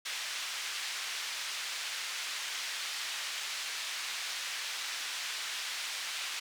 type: band-pass noise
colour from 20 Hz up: pink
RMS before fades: -38 dBFS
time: 0.05-6.4 s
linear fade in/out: 10 ms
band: 2000 to 6100 Hz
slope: 12 dB/octave
effects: none